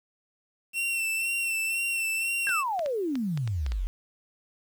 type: tone with vibrato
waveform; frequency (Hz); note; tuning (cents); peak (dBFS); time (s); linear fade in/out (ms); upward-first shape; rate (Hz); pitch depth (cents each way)
45% pulse; 2702; E7; +42; -26; 0.73-2.64; 50; sine; 2; 35
type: exponential sweep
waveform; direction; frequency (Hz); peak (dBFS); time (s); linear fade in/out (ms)
sine; down; 1661.2 to 38.84; -26; 2.47-3.87; 0
type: clicks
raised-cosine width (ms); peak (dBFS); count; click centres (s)
0.2; -21; 8; 2.493 / 2.793 / 2.861 / 3.155 / 3.375 / 3.476 / 3.664 / 3.72
effects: 9-bit